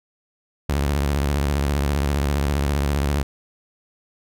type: tone with vibrato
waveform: sawtooth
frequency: 71 Hz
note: C#2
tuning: 42 cents sharp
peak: -15 dBFS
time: 0.69-3.23 s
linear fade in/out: 5 ms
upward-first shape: sine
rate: 15 Hz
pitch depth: 130 cents each way
effects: none